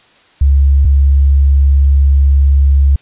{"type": "tone pair in turn", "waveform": "sine", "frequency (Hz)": [69.3, 69.3], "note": ["C#2", "C#2"], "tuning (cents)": [0, 0], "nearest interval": "unison", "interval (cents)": 0, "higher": "neither", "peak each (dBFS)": -5, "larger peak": "neither", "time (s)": [[0.41, 0.85], [0.85, 2.96]], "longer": "second", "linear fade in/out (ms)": 5, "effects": ["white hiss -47 dBFS RMS until 3.01 s", "resampled to 8000 Hz"]}